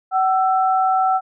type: tone pair together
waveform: sine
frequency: 757 / 1329.9 Hz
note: F#5 / E6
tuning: +39 / +15 cents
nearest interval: minor seventh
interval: 976 cents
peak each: -15 / -21 dBFS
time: 0.11-1.21 s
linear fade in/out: 50 ms
effects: none

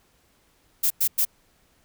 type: noise bursts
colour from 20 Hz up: violet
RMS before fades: -21 dBFS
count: 3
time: 0.83-1.252 s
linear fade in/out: 10 ms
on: 74 ms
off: 100 ms
effects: pink hiss -63 dBFS RMS until 1.84 s

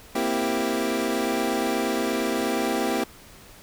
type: chord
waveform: 25% pulse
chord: C dominant seventh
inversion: third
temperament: equal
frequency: 233.1 / 261.6 / 329.6 / 392 Hz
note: Bb3 / C4 / E4 / G4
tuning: 0 / 0 / 0 / 0 cents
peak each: -25 dBFS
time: 0.15-3.04 s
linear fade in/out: 5 ms
effects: pink hiss -48 dBFS RMS until 3.62 s

